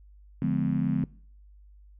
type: click train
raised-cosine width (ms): 0.5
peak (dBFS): -34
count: 57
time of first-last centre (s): 0.42-1.03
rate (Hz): 91.8
type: chord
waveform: sine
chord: D diminished seventh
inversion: none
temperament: just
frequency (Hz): 146.83 / 176.2 / 211.4 / 253.7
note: D3 / F3 / Ab3 / Cb4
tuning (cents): 0 / +16 / +31 / +47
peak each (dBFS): -29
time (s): 0.42-1.04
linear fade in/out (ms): 2
effects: noise-tail reverb RT60 0.5 s tail -22 dB re dry + added 50 Hz sine -50 dBFS peak until 1.99 s